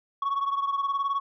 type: beating tone pair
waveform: sine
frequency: 1108.7 / 1127.7 Hz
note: C#6 / C#6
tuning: 0 / +29 cents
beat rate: 19 Hz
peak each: -24 / -28 dBFS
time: 0.22-1.2 s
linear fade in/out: 5 ms
effects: tanh soft clip ceiling -22 dBFS